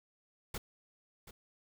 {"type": "noise with echo", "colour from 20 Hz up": "pink", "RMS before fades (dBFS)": -39, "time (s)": [0.54, 0.58], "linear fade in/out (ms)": 5, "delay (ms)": 730, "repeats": 1, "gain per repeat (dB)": -13, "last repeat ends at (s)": 1.31, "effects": []}